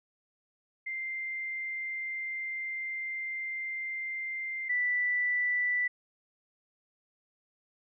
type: tone pair in turn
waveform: sine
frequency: 2092 / 1974.6 Hz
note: C7 / B6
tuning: -1 / -1 cents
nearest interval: minor second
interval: 100 cents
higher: first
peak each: -33 / -26 dBFS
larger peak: second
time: 0.86-4.69 / 4.69-5.88 s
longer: first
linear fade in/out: 10 ms
effects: none